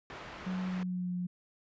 white low-pass noise, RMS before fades -46 dBFS, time 0.1-0.83 s, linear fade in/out 0 ms, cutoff 1700 Hz, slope 12 dB/octave
sine tone with pitch glide, 185 to 178.9 Hz, F#3 to F3, 0 to +42 cents, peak -32 dBFS, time 0.46-1.27 s, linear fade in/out 10 ms, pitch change -58 cents, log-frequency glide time 0.63-1.14 s
effects resampled to 16000 Hz

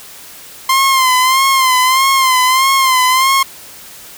sawtooth tone with vibrato, 1046.5 Hz, C6, in tune, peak -5 dBFS, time 0.69-3.43 s, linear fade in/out 5 ms, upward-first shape sine, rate 1.6 Hz, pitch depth 61 cents each way, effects white hiss -35 dBFS RMS until 4.17 s

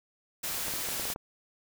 white noise, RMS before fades -34 dBFS, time 0.43-1.14 s, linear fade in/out 10 ms
clicks, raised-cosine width 1 ms, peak -25 dBFS, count 7, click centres 0.682 / 0.738 / 0.887 / 0.997 / 1.054 / 1.102 / 1.161 s
effects none

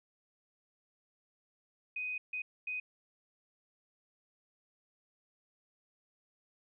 sine tone bursts at uneven times, 2500 Hz, D#7, 8 cents sharp, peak -35 dBFS, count 3, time 1.96-2.18 / 2.33-2.42 / 2.67-2.8 s, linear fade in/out 5 ms, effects none

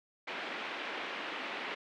white band-pass noise, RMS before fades -40 dBFS, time 0.27-1.75 s, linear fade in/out 10 ms, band 240 to 2900 Hz, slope 24 dB/octave, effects none

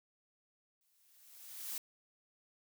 blue noise with exponential growth, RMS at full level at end -39 dBFS, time 0.81-1.78 s, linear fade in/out 1 ms, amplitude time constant 210 ms, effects none

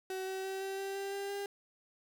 35% pulse tone with pitch steps, 377.3 / 380.6 / 383.9 / 387.2 / 390.6 / 394 / 397.4 / 400.9 Hz, F#4 / F#4 / G4 / G4 / G4 / G4 / G4 / G4, +34 / +49 / -36 / -21 / -6 / +9 / +24 / +39 cents, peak -35 dBFS, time 0.1-1.46 s, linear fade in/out 2 ms, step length 170 ms, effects 11-bit

